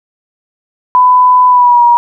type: tone with pitch glide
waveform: sine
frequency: 1000 to 954.3 Hz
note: B5 to A#5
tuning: +21 to +40 cents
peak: -3 dBFS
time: 0.95-1.97 s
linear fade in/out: 0 ms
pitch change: -81 cents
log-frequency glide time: 1.48-1.84 s
effects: none